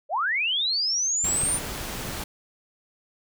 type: linear sweep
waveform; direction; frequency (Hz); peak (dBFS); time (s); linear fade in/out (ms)
sine; up; 521 to 9440; -22; 0.09-1.6; 50
type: noise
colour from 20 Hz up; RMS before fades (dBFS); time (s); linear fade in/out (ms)
pink; -33; 1.24-2.24; 5
type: clicks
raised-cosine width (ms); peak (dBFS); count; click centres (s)
5; -29 / -22 / -30 / -28; 4; 1.24 / 1.435 / 1.544 / 1.72
effects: none